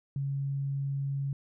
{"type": "tone", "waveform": "sine", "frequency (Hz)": 138.59, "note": "C#3", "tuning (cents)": 0, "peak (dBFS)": -29, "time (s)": [0.16, 1.33], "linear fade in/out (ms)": 2, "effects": []}